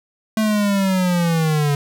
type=linear sweep; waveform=square; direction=down; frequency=220 to 141.8 Hz; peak=-16 dBFS; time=0.37-1.75 s; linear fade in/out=2 ms; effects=none